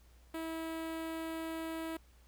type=tone with notch filter; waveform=sawtooth; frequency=324.6 Hz; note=E4; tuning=27 cents flat; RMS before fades=-40 dBFS; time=0.34-1.97 s; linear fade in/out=5 ms; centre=5700 Hz; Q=1.1; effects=added 60 Hz sine -59 dBFS peak until 2.27 s + pink hiss -68 dBFS RMS until 2.27 s